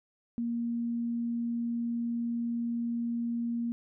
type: tone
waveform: sine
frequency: 234.9 Hz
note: A#3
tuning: 13 cents sharp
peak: -29 dBFS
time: 0.38-3.72 s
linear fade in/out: 0 ms
effects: none